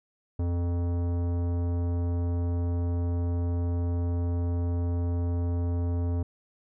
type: tone with tanh clipping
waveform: sine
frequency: 86.7 Hz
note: F2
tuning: 12 cents flat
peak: -27 dBFS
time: 0.39-6.23 s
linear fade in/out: 5 ms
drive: 16 dB
effects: none